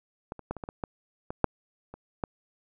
clicks, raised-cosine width 1 ms, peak -21 / -28 / -17 / -25 / -22 / -23 / -17 / -20 / -6 / -28 / -15 dBFS, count 11, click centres 0.321 / 0.393 / 0.51 / 0.567 / 0.638 / 0.689 / 0.838 / 1.305 / 1.443 / 1.94 / 2.238 s, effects none

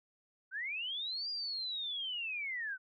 sine linear two-way sweep, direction up then down, 1472 to 4860 to 1472 Hz, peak -36 dBFS, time 0.51-2.78 s, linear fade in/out 50 ms, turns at 1.3 s, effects none

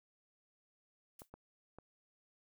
blue noise with exponential decay, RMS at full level -50 dBFS, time 1.19-1.3 s, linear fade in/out 5 ms, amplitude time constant 22 ms
clicks, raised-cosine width 1 ms, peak -37 dBFS, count 3, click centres 1.219 / 1.34 / 1.786 s
effects none

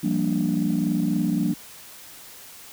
sine chord, G minor seventh, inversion third, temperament equal with one note detuned, 172.21 / 196 / 233.1 / 293.7 Hz, F3 / G3 / Bb3 / D4, -24 / 0 / 0 / 0 cents, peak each -25 dBFS, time 0.03-1.54 s, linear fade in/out 10 ms, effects tanh soft clip ceiling -13 dBFS + white hiss -44 dBFS RMS until 2.72 s

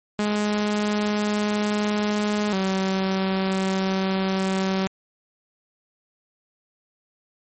sawtooth tone pair in turn, 209 / 190.83 Hz, G#3 / G3, +11 / -46 cents, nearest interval major second, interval 157 cents, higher first, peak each -17 dBFS, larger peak neither, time 0.19-2.53 / 2.53-4.87 s, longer neither, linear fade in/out 0 ms, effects MP3 32 kbps

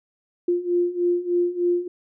sine beating tone pair, 349.2 / 352.5 Hz, F4 / F4, 0 / +16 cents, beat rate 3.3 Hz, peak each -24 / -21 dBFS, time 0.48-1.88 s, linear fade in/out 5 ms, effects none

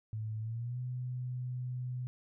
sine tone with pitch glide, 109.2 to 125.44 Hz, A2 to B2, -13 to +27 cents, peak -35 dBFS, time 0.13-2.07 s, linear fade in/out 0 ms, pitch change +240 cents, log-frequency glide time 0.4-0.79 s, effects none

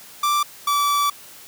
45% pulse tone pair in turn, 1174.7 / 1155.2 Hz, D6 / D6, 0 / -29 cents, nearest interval unison, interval 29 cents, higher first, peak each -17 dBFS, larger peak neither, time 0.23-0.43 / 0.67-1.1 s, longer second, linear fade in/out 5 ms, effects white hiss -43 dBFS RMS until 1.47 s + high-pass 100 Hz 12 dB/octave

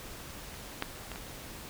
clicks, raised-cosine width 0.3 ms, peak -30 / -14 / -24 / -26 dBFS, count 4, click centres 0.542 / 0.824 / 1.117 / 1.159 s, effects pink hiss -45 dBFS RMS until 1.69 s

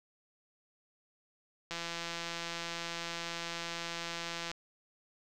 click train, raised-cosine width 0.2 ms, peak -21 dBFS, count 475, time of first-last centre 1.71-4.515 s, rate 169 Hz, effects none

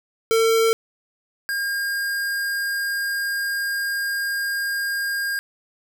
square tone pair in turn, 451.3 / 1614.3 Hz, A4 / G#6, +44 / -50 cents, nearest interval octave + minor seventh, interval 2206 cents, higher second, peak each -16 / -23 dBFS, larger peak first, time 0.31-0.73 / 1.49-5.39 s, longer second, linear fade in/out 0 ms, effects none

